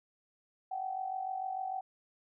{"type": "tone with amplitude modulation", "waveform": "sine", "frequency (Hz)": 759, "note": "F#5", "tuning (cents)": 44, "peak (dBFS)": -31, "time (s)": [0.71, 1.81], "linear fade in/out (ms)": 10, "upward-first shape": "sine", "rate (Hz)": 46.7, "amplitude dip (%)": 70, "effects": []}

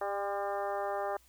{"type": "harmonic tone with a mistuned harmonic", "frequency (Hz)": 200, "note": "G3", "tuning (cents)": 35, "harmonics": [2, 3, 4, 5, 6, 7, 8, 9], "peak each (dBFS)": [-39, -36, -36, -45, -41, -49, -49, -50], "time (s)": [0.01, 1.17], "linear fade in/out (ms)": 5, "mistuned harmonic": 5, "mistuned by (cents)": 35, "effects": ["added 60 Hz sine -65 dBFS peak until 1.28 s", "white hiss -65 dBFS RMS until 1.28 s"]}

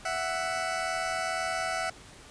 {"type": "tone pair together", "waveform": "20% pulse", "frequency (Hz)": [661.1, 743], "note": ["E5", "F#5"], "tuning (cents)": [5, 7], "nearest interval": "major second", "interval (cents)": 202, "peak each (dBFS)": -27, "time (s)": [0.05, 1.9], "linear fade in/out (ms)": 5, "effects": ["pink hiss -50 dBFS RMS until 2.3 s", "resampled to 22050 Hz"]}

